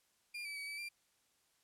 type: tone with pitch steps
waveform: 35% pulse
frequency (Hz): 2405 / 2303 / 2270 / 2299 / 2373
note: D7 / D7 / C#7 / D7 / D7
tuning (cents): +41 / -34 / +41 / -37 / +17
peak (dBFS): -40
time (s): 0.34-0.89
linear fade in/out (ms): 10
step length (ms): 110
effects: white hiss -75 dBFS RMS until 1.63 s + low-pass 11000 Hz 12 dB/octave